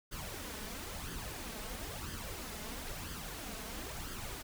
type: noise with flanger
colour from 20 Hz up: pink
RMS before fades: -43 dBFS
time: 0.11-4.43 s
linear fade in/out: 20 ms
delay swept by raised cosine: 0.62 to 4.72 ms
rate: 1 Hz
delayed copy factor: +0.6
effects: none